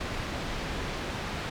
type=low-pass noise; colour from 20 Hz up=pink; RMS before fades=-34 dBFS; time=0-1.5 s; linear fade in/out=10 ms; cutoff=4000 Hz; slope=12 dB/octave; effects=none